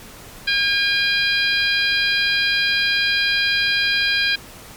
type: harmonic tone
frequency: 808 Hz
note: G#5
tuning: 48 cents flat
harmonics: 2 / 3 / 4 / 5 / 6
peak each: -20 / -22 / -23 / -24 / -25 dBFS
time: 0.47-4.36 s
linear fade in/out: 10 ms
effects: pink hiss -40 dBFS RMS until 4.76 s + MP3 96 kbps